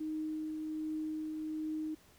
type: tone with tremolo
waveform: sine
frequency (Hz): 311.1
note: D#4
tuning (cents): 0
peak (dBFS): -34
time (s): 0-1.95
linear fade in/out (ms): 10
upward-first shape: triangle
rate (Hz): 1.3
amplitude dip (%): 30
effects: pink hiss -63 dBFS RMS until 2.18 s